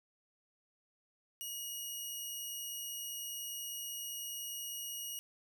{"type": "tone", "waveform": "10% pulse", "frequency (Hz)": 2891, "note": "F#7", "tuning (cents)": -41, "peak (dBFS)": -32, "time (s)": [1.41, 5.19], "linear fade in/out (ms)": 0, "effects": []}